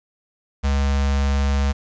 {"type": "tone with notch filter", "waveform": "square", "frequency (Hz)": 69.5, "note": "C#2", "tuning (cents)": 5, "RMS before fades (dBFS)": -19, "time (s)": [0.63, 1.73], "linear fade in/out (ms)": 20, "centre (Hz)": 340, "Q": 1.7, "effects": ["resampled to 16000 Hz", "8-bit"]}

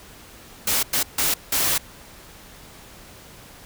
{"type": "noise bursts at uneven times", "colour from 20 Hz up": "white", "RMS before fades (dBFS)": -21, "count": 4, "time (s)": [[0.67, 0.83], [0.93, 1.03], [1.18, 1.34], [1.52, 1.78]], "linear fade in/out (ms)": 5, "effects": ["pink hiss -45 dBFS RMS until 3.65 s"]}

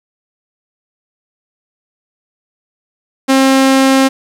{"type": "tone", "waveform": "sawtooth", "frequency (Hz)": 267.2, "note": "C4", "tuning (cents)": 36, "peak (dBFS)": -3, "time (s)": [3.28, 4.09], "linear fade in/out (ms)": 20, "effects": ["low-pass 11000 Hz 12 dB/octave", "7-bit"]}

